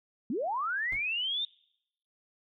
sine linear sweep, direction up, 197.8 to 3683 Hz, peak -29 dBFS, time 0.3-1.45 s, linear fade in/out 2 ms
brown noise with exponential decay, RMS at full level -39 dBFS, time 0.92-1.08 s, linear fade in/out 1 ms, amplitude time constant 34 ms
effects noise-tail reverb RT60 0.8 s tail -25 dB re dry

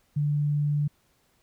sine tone, 146.83 Hz, D3, in tune, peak -22 dBFS, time 0.16-0.88 s, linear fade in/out 10 ms, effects pink hiss -67 dBFS RMS until 1.42 s

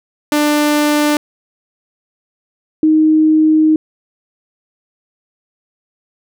sawtooth / sine tone pair in turn, 296.8 / 312 Hz, D4 / D#4, +18 / +5 cents, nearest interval minor second, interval 87 cents, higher second, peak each -7 dBFS, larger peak neither, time 0.32-1.17 / 2.83-3.76 s, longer second, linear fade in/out 2 ms, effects none

